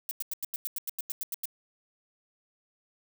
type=noise bursts; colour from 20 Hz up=violet; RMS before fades=-33 dBFS; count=13; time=0.09-1.455 s; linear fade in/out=0 ms; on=21 ms; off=91 ms; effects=none